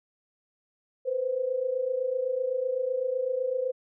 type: tone pair together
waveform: sine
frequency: 490.9 / 518.8 Hz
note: B4 / C5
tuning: -10 / -15 cents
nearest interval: minor second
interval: 95 cents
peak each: -31 / -27 dBFS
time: 1.05-3.72 s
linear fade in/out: 20 ms
effects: none